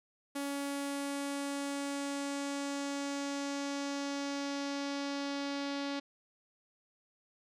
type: tone with low-pass filter sweep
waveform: sawtooth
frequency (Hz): 281.2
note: C#4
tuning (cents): +25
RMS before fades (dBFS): -37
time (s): 0.35-6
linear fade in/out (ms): 10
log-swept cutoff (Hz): 11000 to 4500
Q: 2
effects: none